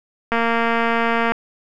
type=click train; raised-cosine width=0.5 ms; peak=-5 dBFS; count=232; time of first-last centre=0.32-1.32 s; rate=231 Hz; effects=none